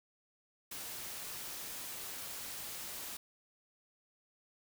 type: noise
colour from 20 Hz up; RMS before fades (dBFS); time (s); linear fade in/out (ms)
white; -44; 0.71-3.17; 5
effects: none